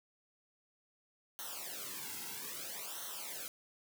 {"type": "noise with flanger", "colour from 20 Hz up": "white", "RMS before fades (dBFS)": -44, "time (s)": [1.39, 3.48], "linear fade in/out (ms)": 0, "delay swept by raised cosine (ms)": [0.41, 1.71], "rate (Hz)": 0.61, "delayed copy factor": -0.95, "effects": []}